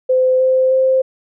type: tone with pitch steps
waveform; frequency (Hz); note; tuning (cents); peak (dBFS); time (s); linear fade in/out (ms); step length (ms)
sine; 514 / 518.8 / 523.6; C5 / C5 / C5; -31 / -15 / +1; -10; 0.09-1.02; 10; 310
effects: none